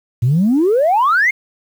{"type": "exponential sweep", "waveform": "sine", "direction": "up", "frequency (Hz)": [111.7, 2195], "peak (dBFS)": -9, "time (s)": [0.22, 1.31], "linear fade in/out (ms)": 10, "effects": ["tanh soft clip ceiling -7 dBFS", "7-bit"]}